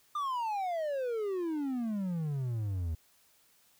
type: exponential sweep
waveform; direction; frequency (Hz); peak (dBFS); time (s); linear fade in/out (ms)
triangle; down; 1215 to 77.78; -29; 0.15-2.95; 5
effects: white hiss -66 dBFS RMS until 3.79 s